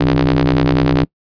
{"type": "ring-modulated tone", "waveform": "sawtooth", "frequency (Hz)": 64.3, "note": "C2", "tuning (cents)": -30, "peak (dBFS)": -4, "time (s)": [0, 1.05], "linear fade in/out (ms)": 10, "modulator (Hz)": 220, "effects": ["noise-tail reverb RT60 0.1 s tail -26 dB re dry", "resampled to 11025 Hz"]}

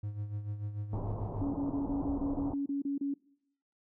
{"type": "tone with tremolo", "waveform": "triangle", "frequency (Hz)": 103.83, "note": "G#2", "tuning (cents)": 0, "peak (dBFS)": -31, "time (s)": [0.03, 1.43], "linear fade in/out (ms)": 5, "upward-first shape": "sine", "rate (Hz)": 6.8, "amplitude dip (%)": 65}
{"type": "low-pass noise", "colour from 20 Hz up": "pink", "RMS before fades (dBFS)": -39, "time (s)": [0.93, 2.54], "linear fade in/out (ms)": 2, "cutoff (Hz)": 1000, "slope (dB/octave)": 48}
{"type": "tone bursts", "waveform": "sine", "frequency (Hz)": 280.4, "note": "C#4", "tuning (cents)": 20, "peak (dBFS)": -30, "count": 11, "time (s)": [1.41, 3.14], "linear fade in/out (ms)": 5, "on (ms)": 130, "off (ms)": 30}
{"effects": ["noise-tail reverb RT60 0.8 s tail -24 dB re dry"]}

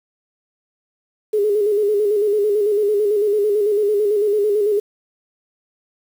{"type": "tone with vibrato", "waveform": "sine", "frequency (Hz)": 415.3, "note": "G#4", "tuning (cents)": 0, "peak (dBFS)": -14, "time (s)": [1.33, 4.8], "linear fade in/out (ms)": 10, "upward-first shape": "square", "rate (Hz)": 9, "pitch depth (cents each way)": 48, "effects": ["7-bit"]}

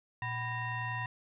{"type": "tone with frequency modulation", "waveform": "sine", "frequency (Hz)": 987.8, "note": "B5", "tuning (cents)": 0, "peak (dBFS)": -33, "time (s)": [0.22, 1.06], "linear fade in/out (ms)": 2, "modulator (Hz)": 870, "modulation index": 1.5, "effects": []}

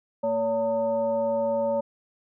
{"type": "tone with frequency modulation", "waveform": "sine", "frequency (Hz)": 567, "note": "C#5", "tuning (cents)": 39, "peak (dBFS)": -22, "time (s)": [0.23, 1.81], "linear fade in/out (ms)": 10, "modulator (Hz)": 339, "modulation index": 0.62, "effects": []}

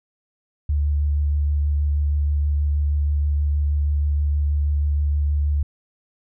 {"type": "tone with vibrato", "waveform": "sine", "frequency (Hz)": 73.1, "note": "D2", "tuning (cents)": -7, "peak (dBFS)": -17, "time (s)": [0.69, 5.63], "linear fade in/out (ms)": 5, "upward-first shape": "sine", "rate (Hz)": 6.3, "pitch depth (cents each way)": 14, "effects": []}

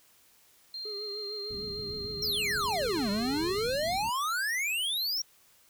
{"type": "tone", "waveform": "sine", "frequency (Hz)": 4186, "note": "C8", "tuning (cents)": 0, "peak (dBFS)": -36, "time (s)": [0.74, 4.02], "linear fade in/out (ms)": 2}
{"type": "tone with vibrato", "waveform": "triangle", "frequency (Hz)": 413.9, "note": "G#4", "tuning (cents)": -6, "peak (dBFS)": -37, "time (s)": [0.85, 3.56], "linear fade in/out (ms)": 5, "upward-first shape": "triangle", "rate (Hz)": 6.6, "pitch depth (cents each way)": 67}
{"type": "low-pass noise", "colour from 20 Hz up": "white", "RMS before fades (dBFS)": -44, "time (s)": [1.5, 4.1], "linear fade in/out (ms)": 10, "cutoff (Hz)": 230, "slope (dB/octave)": 24}
{"type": "exponential two-way sweep", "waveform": "square", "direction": "down then up", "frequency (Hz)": [5710, 194.2, 5710], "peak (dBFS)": -29, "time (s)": [2.22, 5.22], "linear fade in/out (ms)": 5, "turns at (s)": 3.1}
{"effects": ["white hiss -62 dBFS RMS until 5.69 s"]}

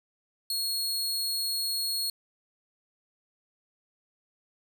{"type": "tone", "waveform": "sawtooth", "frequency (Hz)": 4316, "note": "C#8", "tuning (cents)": -47, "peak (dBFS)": -25, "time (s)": [0.5, 2.1], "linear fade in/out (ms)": 2, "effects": []}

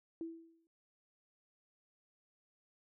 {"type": "tone with exponential decay", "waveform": "sine", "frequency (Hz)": 329.6, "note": "E4", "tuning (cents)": 0, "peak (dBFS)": -37, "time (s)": [0.21, 0.67], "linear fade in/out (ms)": 1, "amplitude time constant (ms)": 100, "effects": []}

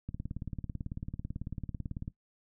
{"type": "click train", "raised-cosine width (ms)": 5, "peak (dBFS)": -25, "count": 37, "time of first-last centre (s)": [0.09, 2.079], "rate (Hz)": 18.1, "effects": ["noise-tail reverb RT60 0.1 s tail -17 dB re dry"]}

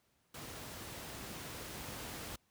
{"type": "noise with level ramp", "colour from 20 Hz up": "pink", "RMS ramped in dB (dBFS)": [-47, -44], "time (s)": [0.34, 2.36], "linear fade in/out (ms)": 5, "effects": ["pink hiss -75 dBFS RMS until 2.5 s", "high-pass 60 Hz 12 dB/octave"]}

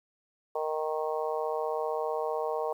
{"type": "harmonic tone", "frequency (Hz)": 155.5, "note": "D#3", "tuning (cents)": -1, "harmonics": [3, 4, 5, 6, 7], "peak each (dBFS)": [-32, -34, -36, -38, -39], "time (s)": [0.55, 2.73], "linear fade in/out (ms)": 5, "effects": ["10-bit"]}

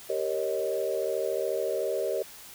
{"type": "chord", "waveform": "sine", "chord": "Eb dominant seventh", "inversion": "first", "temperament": "equal with one note detuned", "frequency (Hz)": [392, 466.2, 548.9, 622.3], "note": ["G4", "Bb4", "Db5", "Eb5"], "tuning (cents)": [0, 0, -17, 0], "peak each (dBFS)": -32, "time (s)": [0.09, 2.23], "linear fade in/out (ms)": 10, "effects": ["white hiss -47 dBFS RMS until 2.54 s"]}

